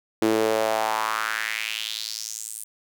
sawtooth tone with high-pass filter sweep, 110 Hz, A2, in tune, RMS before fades -26 dBFS, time 0.22-2.64 s, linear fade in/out 0 ms, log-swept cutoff 320 to 9900 Hz, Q 3.4, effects none

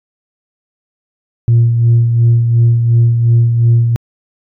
sine tone with tremolo, 117.2 Hz, A#2, 10 cents sharp, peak -3 dBFS, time 1.48-3.96 s, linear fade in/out 0 ms, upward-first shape sine, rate 2.8 Hz, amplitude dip 50%, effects tanh soft clip ceiling -3 dBFS

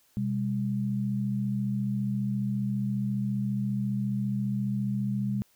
sine tone pair together, 127.13 / 201.8 Hz, C3 / G#3, -49 / -49 cents, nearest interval minor sixth, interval 800 cents, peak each -30 / -28 dBFS, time 0.17-5.42 s, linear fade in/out 0 ms, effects white hiss -65 dBFS RMS until 5.55 s

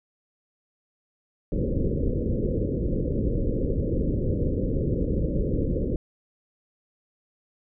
pink low-pass noise, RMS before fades -25 dBFS, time 1.52-5.96 s, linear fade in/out 2 ms, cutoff 550 Hz, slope 96 dB/octave, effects none

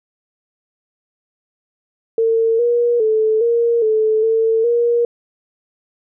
sine tone with pitch steps, 452.8 / 477.2 / 436.6 / 468.3 / 435.7 / 448.4 / 473.5 Hz, A4 / A#4 / A4 / A#4 / A4 / A4 / A#4, +50 / +41 / -13 / +8 / -17 / +33 / +27 cents, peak -12 dBFS, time 2.18-5.05 s, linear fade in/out 2 ms, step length 410 ms, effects none

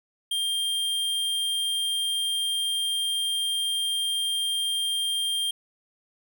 square tone, 3194 Hz, G7, 32 cents sharp, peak -25 dBFS, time 0.31-5.51 s, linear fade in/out 5 ms, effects none

